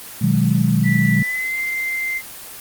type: chord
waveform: sine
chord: G# minor seventh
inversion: first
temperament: equal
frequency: 123.47 / 155.56 / 185 / 207.7 Hz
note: B2 / D#3 / F#3 / G#3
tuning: 0 / 0 / 0 / 0 cents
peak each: -19 dBFS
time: 0.21-1.23 s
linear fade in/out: 10 ms
type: tone with pitch glide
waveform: sine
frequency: 1968 to 2085 Hz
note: B6 to C7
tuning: -7 to -7 cents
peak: -20 dBFS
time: 0.83-2.22 s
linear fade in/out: 50 ms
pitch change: +100 cents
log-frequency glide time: 1.18-1.57 s
effects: white hiss -35 dBFS RMS until 2.6 s + Opus 24 kbps